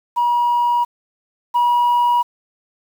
sine tone pair in turn, 960 / 964.1 Hz, B5 / B5, -49 / -42 cents, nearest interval unison, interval 7 cents, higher second, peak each -12 / -10 dBFS, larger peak second, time 0.16-0.85 / 1.54-2.23 s, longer neither, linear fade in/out 20 ms, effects tanh soft clip ceiling -11 dBFS + 7-bit

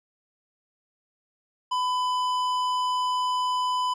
sine tone with tanh clipping, 1002 Hz, B5, 25 cents sharp, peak -25 dBFS, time 1.71-3.94 s, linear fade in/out 10 ms, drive 13 dB, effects none

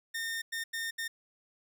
sawtooth tone bursts at uneven times, 1824 Hz, A#6, 38 cents flat, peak -30 dBFS, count 4, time 0.14-0.42 / 0.52-0.64 / 0.73-0.91 / 0.98-1.08 s, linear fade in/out 10 ms, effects none

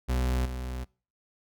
40% pulse tone with level steps, 62.9 Hz, B1, 32 cents sharp, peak -24 / -32 dBFS, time 0.08-0.85 s, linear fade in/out 20 ms, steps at 0.45 s, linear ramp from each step 10 ms, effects noise-tail reverb RT60 0.4 s tail -25 dB re dry

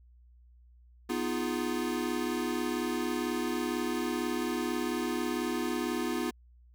square chord, F half-diminished seventh, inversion second, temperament equal, 246.9 / 311.1 / 349.2 / 415.3 Hz, Cb4 / Eb4 / F4 / Ab4, 0 / 0 / 0 / 0 cents, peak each -35 / -37 / -35 / -40 dBFS, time 1.09-6.31 s, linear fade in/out 10 ms, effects added 60 Hz sine -55 dBFS peak until 6.74 s

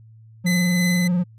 triangle tone with vibrato, 177.5 Hz, F3, 28 cents sharp, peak -15 dBFS, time 0.44-1.24 s, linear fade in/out 20 ms, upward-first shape sine, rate 20 Hz, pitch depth 55 cents each way
sawtooth tone with tremolo, 2021 Hz, B6, 39 cents sharp, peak -19 dBFS, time 0.46-1.08 s, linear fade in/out 10 ms, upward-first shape sine, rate 3.1 Hz, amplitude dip 30%
effects added 111 Hz sine -44 dBFS peak until 1.38 s + resampled to 32000 Hz

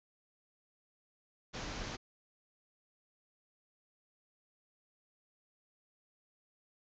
pink low-pass noise, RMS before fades -42 dBFS, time 1.53-1.97 s, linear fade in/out 20 ms, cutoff 6800 Hz, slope 96 dB/octave, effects none

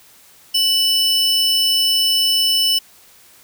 square tone pair together, 2971 / 5294 Hz, F#7 / E8, +6 / +7 cents, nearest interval minor seventh, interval 1001 cents, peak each -17 dBFS, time 0.54-2.79 s, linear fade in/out 10 ms, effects white hiss -48 dBFS RMS until 3.43 s

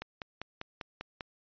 click train, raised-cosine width 0.3 ms, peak -22 dBFS, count 7, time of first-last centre 0.02-1.208 s, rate 5.05 Hz, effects resampled to 11025 Hz

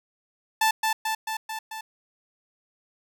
sawtooth tone with echo, 880 Hz, A5, in tune, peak -15 dBFS, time 0.61-0.71 s, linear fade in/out 5 ms, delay 220 ms, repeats 5, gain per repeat -3 dB, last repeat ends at 1.81 s, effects none

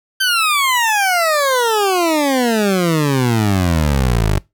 20% pulse exponential sweep, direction down, 1568 to 48 Hz, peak -8 dBFS, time 0.2-4.39 s, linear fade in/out 10 ms, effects noise-tail reverb RT60 0.2 s tail -22 dB re dry

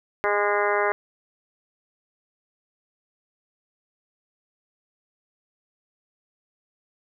harmonic tone with a mistuned harmonic, 205.5 Hz, G#3, 18 cents flat, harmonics 2 / 3 / 4 / 5 / 6 / 7 / 8 / 9 / 10, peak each -25 / -27 / -28 / -29 / -30 / -30 / -31 / -32 / -32 dBFS, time 0.24-0.92 s, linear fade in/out 0 ms, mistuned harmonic 6, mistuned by -19 cents, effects none

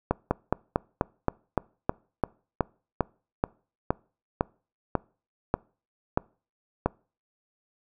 slowing click train, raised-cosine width 1 ms, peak -8 dBFS, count 18, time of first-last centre 0.11-6.86 s, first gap 200 ms, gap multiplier 1.08, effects noise-tail reverb RT60 0.4 s tail -25 dB re dry

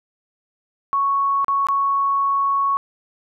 sine tone with dropouts, 1108.7 Hz, C#6, in tune, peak -16 dBFS, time 0.93-2.77 s, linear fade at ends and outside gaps 0 ms, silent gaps 1.445-1.482 / 1.669-1.686 s, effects none

